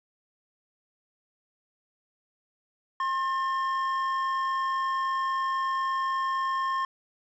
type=tone pair together; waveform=triangle; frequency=1067.3 / 1795 Hz; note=C6 / A6; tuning=+34 / +34 cents; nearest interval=major sixth; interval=900 cents; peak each=-24 / -34 dBFS; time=3-6.85 s; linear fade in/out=2 ms; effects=resampled to 16000 Hz + 10-bit